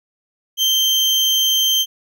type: tone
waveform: 35% pulse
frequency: 3136 Hz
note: G7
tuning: in tune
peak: -12 dBFS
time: 0.57-1.86 s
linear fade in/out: 50 ms
effects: none